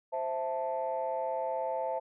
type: chord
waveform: sine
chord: A minor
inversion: first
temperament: equal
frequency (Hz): 523.3 / 659.3 / 880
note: C5 / E5 / A5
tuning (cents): 0 / 0 / 0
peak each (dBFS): -34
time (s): 0.12-2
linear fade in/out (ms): 20
effects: tanh soft clip ceiling -23 dBFS